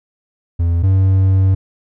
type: tone pair in turn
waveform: triangle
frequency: 85 / 95.41 Hz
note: F2 / G2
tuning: -46 / -46 cents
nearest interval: major second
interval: 200 cents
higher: second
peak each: -10 / -7 dBFS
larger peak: second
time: 0.59-0.83 / 0.83-1.55 s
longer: second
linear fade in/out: 10 ms
effects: none